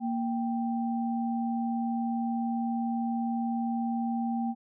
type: tone pair together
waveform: sine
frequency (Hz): 233.1 / 784.1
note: A#3 / G5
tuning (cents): 0 / 0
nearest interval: octave + major sixth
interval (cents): 2100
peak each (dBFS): -28 / -34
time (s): 0-4.55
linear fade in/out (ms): 50
effects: none